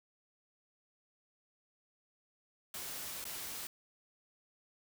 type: noise with dropouts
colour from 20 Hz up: white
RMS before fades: -43 dBFS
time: 2.74-3.67 s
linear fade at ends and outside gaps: 2 ms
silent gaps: 3.242-3.252 s
effects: none